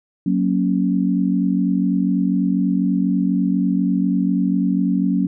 sine chord, F# major, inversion none, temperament equal, 185 / 233.1 / 277.2 Hz, F#3 / A#3 / C#4, 0 / 0 / 0 cents, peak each -18 / -22 / -20 dBFS, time 0.26-5.27 s, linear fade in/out 5 ms, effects none

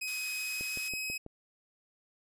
sawtooth tone with pitch glide, 2524 to 2543 Hz, D#7 to D#7, +24 to +37 cents, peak -31 dBFS, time 0.01-1.18 s, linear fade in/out 10 ms, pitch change +13 cents, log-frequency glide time 0.36-0.99 s
white high-pass noise, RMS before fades -45 dBFS, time 0.07-0.89 s, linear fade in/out 10 ms, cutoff 1200 Hz, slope 24 dB/octave
click train, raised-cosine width 2 ms, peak -31 dBFS, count 5, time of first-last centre 0.61-1.264 s, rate 6.12 Hz
effects resampled to 32000 Hz

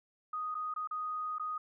sine tone with dropouts, 1244.5 Hz, D#6, in tune, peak -34 dBFS, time 0.33-1.58 s, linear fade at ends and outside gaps 5 ms, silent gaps 0.545-0.55 / 0.74-0.761 / 0.874-0.91 / 1.384-1.396 s, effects none

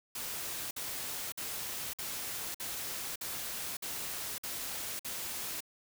white noise bursts, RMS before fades -39 dBFS, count 9, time 0.15-5.606 s, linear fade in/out 5 ms, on 560 ms, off 52 ms, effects none

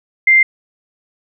sine tone, 2093 Hz, C7, in tune, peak -6 dBFS, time 0.27-0.43 s, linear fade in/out 5 ms, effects none

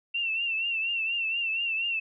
sine tone with vibrato, 2711 Hz, E7, 48 cents sharp, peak -26 dBFS, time 0.14-2 s, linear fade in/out 10 ms, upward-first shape triangle, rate 4.2 Hz, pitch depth 77 cents each way, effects none

